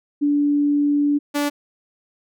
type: tone pair in turn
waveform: sine / sawtooth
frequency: 289.9 / 289.9 Hz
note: D4 / D4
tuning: -22 / -22 cents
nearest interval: unison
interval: 0 cents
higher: neither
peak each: -15 dBFS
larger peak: neither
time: 0.21-1.19 / 1.34-1.5 s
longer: first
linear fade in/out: 20 ms
effects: none